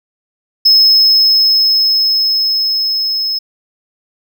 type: tone with level ramp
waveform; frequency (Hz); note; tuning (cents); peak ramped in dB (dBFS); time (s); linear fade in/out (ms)
triangle; 5180; E8; -31; -3 to -13; 0.65-3.39; 10
effects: none